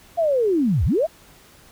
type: linear two-way sweep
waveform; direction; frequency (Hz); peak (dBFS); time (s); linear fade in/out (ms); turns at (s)
sine; down then up; 698.5 to 57.1 to 698.5; -16; 0.17-1.07; 20; 0.85
effects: pink hiss -50 dBFS RMS until 1.71 s